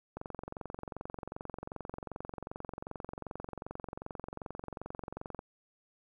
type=click train; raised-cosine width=1 ms; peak=-26 dBFS; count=119; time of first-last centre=0.17-5.391 s; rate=22.6 Hz; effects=11-bit